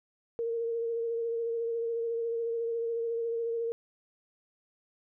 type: tone with vibrato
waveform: sine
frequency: 462.3 Hz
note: A#4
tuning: 14 cents flat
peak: -29 dBFS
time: 0.39-3.72 s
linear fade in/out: 0 ms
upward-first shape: sine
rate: 14 Hz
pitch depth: 22 cents each way
effects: none